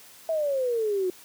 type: exponential sweep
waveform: sine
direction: down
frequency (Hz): 659.3 to 358.8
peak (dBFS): -23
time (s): 0.29-1.1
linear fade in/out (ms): 2
effects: white hiss -50 dBFS RMS until 1.24 s + high-pass 80 Hz 12 dB/octave